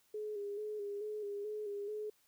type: tone with vibrato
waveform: sine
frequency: 415.3 Hz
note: G#4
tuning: in tune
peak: -38 dBFS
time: 0.14-2.1 s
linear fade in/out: 5 ms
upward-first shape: square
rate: 2.3 Hz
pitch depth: 39 cents each way
effects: white hiss -72 dBFS RMS until 2.27 s